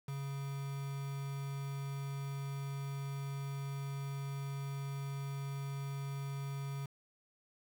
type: tone with quantisation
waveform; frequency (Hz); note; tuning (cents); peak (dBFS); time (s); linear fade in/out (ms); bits
triangle; 138.59; C#3; 0; -36; 0.08-6.86; 5; 8
effects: none